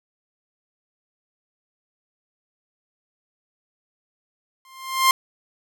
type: tone with exponential growth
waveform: sawtooth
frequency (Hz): 1054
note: C6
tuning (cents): +12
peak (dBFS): -7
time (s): 4.65-5.11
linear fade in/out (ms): 1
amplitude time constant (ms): 100
effects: none